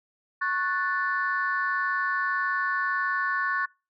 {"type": "chord", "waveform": "sine", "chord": "F# minor", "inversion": "second", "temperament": "equal with one note detuned", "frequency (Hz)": [1101.7, 1480, 1760], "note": ["C#6", "F#6", "A6"], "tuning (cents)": [-11, 0, 0], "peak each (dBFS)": -28, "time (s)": [0.41, 3.66], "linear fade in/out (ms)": 10, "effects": ["noise-tail reverb RT60 0.3 s tail -26 dB re dry", "tanh soft clip ceiling -16 dBFS"]}